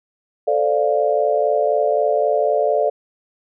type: chord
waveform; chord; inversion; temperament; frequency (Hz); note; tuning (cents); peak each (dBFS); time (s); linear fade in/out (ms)
sine; D minor seventh; second; equal; 440 / 523.3 / 587.3 / 698.5; A4 / C5 / D5 / F5; 0 / 0 / 0 / 0; -20 / -24 / -18 / -21; 0.47-2.9; 10
effects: none